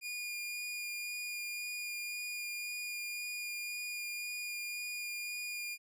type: tone with vibrato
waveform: sawtooth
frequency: 2429 Hz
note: D#7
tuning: 42 cents flat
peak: -35 dBFS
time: 0.01-5.78 s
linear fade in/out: 50 ms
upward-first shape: sine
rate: 1.9 Hz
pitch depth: 10 cents each way
effects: none